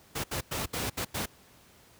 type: noise bursts at uneven times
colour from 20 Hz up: pink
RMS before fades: -32 dBFS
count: 6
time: 0.15-0.24 / 0.31-0.41 / 0.51-0.66 / 0.73-0.9 / 0.97-1.05 / 1.14-1.26 s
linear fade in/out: 10 ms
effects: pink hiss -58 dBFS RMS until 1.99 s + high-pass 60 Hz 12 dB/octave